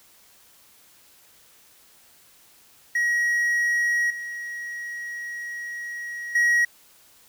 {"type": "tone with level steps", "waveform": "triangle", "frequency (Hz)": 1902, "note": "A#6", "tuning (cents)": 34, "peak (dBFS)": [-18, -29, -15], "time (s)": [2.95, 6.65], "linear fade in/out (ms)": 5, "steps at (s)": [4.1, 6.35], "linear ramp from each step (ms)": 5, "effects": ["white hiss -55 dBFS RMS until 7.28 s"]}